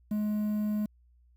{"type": "tone with quantisation", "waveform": "triangle", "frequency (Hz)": 210.9, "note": "G#3", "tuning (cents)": 27, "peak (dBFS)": -25, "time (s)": [0.11, 0.86], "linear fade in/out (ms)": 5, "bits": 9, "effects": ["added 60 Hz sine -59 dBFS peak until 1.36 s"]}